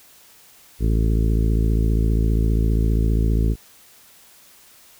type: harmonic tone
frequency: 55 Hz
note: A1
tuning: in tune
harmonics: 1 / 2 / 3 / 4 / 5 / 6 / 7 / 8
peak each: -17 / -23 / -27 / -29 / -31 / -33 / -34 / -35 dBFS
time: 0.79-3.56 s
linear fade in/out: 50 ms
effects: white hiss -50 dBFS RMS until 4.99 s